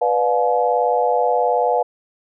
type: chord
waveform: sine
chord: B diminished seventh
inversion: none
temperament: just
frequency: 493.9 / 592.7 / 711.2 / 853.4 Hz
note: B4 / D5 / F5 / Ab5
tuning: 0 / +16 / +31 / +47 cents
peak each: -19 / -23 / -19 / -21 dBFS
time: 0.01-1.83 s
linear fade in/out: 10 ms
effects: none